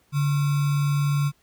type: tone with sample-and-hold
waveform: sine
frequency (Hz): 143.8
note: D3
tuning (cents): -36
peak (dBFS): -19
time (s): 0.12-1.32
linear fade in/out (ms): 50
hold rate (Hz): 1225
effects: pink hiss -64 dBFS RMS until 1.42 s